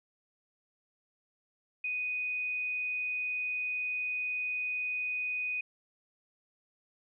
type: tone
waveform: sine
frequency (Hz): 2489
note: D#7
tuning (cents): 0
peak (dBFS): -31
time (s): 1.84-5.61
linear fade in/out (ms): 5
effects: none